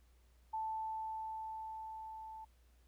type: tone with level ramp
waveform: sine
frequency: 880 Hz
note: A5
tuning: in tune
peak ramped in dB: -36 to -47 dBFS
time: 0.53-2.45 s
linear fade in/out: 10 ms
effects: added 60 Hz sine -64 dBFS peak until 2.87 s + pink hiss -75 dBFS RMS until 2.87 s